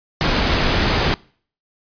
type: noise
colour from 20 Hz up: pink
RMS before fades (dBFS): -17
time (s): 0.21-1.14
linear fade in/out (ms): 0
effects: noise-tail reverb RT60 0.5 s tail -24 dB re dry + resampled to 11025 Hz